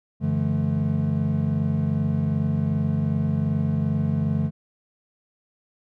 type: tone cluster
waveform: triangle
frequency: 94.5 / 145.8 / 168.4 / 215.6 Hz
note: F#2 / D3 / E3 / A3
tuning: +37 / -12 / +37 / -35 cents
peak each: -27 / -22 / -25 / -24 dBFS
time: 0.2-4.51 s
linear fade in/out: 50 ms
effects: none